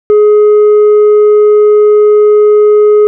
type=tone with tanh clipping; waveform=sine; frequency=420 Hz; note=G#4; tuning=19 cents sharp; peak=-3 dBFS; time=0.1-3.07 s; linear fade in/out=0 ms; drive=3 dB; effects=none